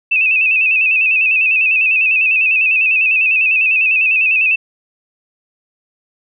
sine tone with vibrato, 2585 Hz, E7, 34 cents flat, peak -10 dBFS, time 0.11-4.56 s, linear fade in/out 10 ms, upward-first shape square, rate 10 Hz, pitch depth 51 cents each way, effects none

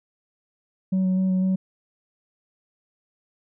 sine tone with vibrato, 187.1 Hz, F#3, 20 cents sharp, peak -16 dBFS, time 0.92-1.56 s, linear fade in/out 10 ms, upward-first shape square, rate 4 Hz, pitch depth 11 cents each way, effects tanh soft clip ceiling -18 dBFS

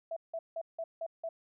sine tone bursts, 659.3 Hz, E5, in tune, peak -34 dBFS, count 6, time 0.11-1.29 s, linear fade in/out 5 ms, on 55 ms, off 170 ms, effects none

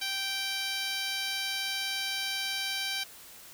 10% pulse tone with band-pass filter, 781 Hz, G5, 7 cents flat, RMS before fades -33 dBFS, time 0.01-3.04 s, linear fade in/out 10 ms, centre 4900 Hz, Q 0.58, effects white hiss -50 dBFS RMS until 3.53 s

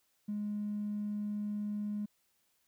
triangle tone with tanh clipping, 208 Hz, G#3, 3 cents sharp, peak -33 dBFS, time 0.28-2.06 s, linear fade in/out 10 ms, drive 1 dB, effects white hiss -75 dBFS RMS until 2.67 s

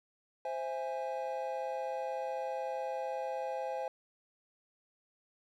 triangle chord, C augmented, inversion none, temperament equal with one note detuned, 523.3 / 659.3 / 825.3 Hz, C5 / E5 / G#5, 0 / 0 / -11 cents, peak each -36 / -39 / -37 dBFS, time 0.45-3.88 s, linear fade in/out 2 ms, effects none

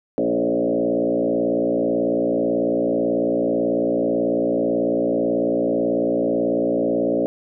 sine tone with frequency modulation, 417.3 Hz, G#4, 8 cents sharp, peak -17 dBFS, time 0.18-7.26 s, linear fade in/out 0 ms, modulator 58.2 Hz, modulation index 3.3, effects none

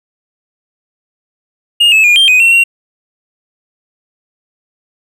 triangle tone with pitch steps, 2840 / 2599 / 2429 / 3174 / 2500 / 2717 / 2748 Hz, F7 / E7 / D#7 / G7 / D#7 / F7 / F7, +28 / -25 / -42 / +21 / +8 / -48 / -29 cents, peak -3 dBFS, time 1.8-2.64 s, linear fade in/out 10 ms, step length 120 ms, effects none

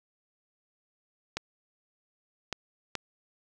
clicks, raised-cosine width 0.2 ms, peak -14 dBFS, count 3, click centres 1.37 / 2.527 / 2.953 s, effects none

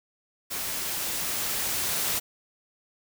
white noise with level ramp, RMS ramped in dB -32 to -27 dBFS, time 0.5-2.2 s, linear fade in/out 20 ms, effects none

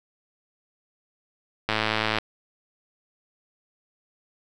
click train, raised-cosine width 0.3 ms, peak -7 dBFS, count 55, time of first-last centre 1.69-2.185 s, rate 109 Hz, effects none

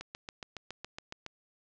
click train, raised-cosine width 0.2 ms, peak -23 dBFS, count 10, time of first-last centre 0.01-1.263 s, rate 7.18 Hz, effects low-pass 7000 Hz 12 dB/octave

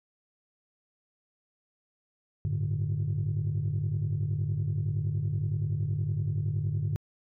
sine chord, G suspended second, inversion none, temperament equal with one note detuned, 98 / 108.67 / 146.83 Hz, G2 / A2 / D3, 0 / -21 / 0 cents, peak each -30 / -30 / -29 dBFS, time 2.45-6.96 s, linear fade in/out 0 ms, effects tanh soft clip ceiling -22 dBFS

